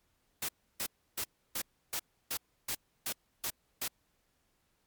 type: noise bursts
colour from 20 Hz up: white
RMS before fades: -35 dBFS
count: 10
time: 0.42-3.88 s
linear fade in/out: 5 ms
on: 67 ms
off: 310 ms
effects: pink hiss -75 dBFS RMS until 4.86 s + MP3 96 kbps